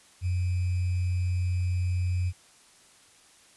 sine tone with sample-and-hold, 90 Hz, F#2, 47 cents flat, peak -24 dBFS, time 0.21-2.33 s, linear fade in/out 50 ms, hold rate 2450 Hz, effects white hiss -57 dBFS RMS until 3.56 s + resampled to 24000 Hz

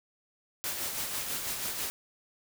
white noise with tremolo, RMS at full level -33 dBFS, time 0.64-1.9 s, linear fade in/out 0 ms, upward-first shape sine, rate 6.1 Hz, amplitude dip 40%, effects none

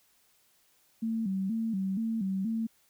sine tone with vibrato, 207.7 Hz, G#3, in tune, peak -28 dBFS, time 1.02-2.67 s, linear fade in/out 10 ms, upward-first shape square, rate 2.1 Hz, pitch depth 140 cents each way, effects white hiss -67 dBFS RMS until 2.89 s

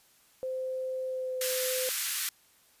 sine tone with pitch glide, 518 to 511.8 Hz, C5 to C5, -17 to -38 cents, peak -31 dBFS, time 0.43-1.89 s, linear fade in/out 0 ms, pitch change -21 cents, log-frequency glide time 1.07-1.4 s
white high-pass noise, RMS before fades -31 dBFS, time 1.41-2.29 s, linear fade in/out 2 ms, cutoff 1400 Hz, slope 24 dB/octave
effects white hiss -63 dBFS RMS until 2.8 s + resampled to 32000 Hz

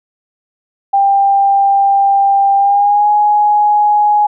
sine tone with pitch glide, 793 to 834.4 Hz, G5 to G#5, +20 to +8 cents, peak -7 dBFS, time 0.93-4.27 s, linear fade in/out 10 ms, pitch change +88 cents, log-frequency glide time 2.57-3.09 s, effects none

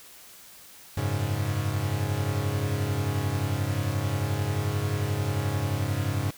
45% pulse chord, F# suspended second, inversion none, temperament equal, 92.5 / 103.83 / 138.59 Hz, F#2 / G#2 / C#3, 0 / 0 / 0 cents, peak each -31 / -28 / -31 dBFS, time 0.97-6.31 s, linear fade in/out 5 ms, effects white hiss -49 dBFS RMS until 6.37 s

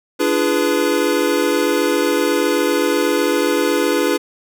square chord, D diminished seventh, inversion none, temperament equal with one note detuned, 293.7 / 341.6 / 415.3 / 493.9 Hz, D4 / F4 / Ab4 / Cb5, 0 / -38 / 0 / 0 cents, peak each -21 dBFS, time 0.19-4.18 s, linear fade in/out 20 ms, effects none

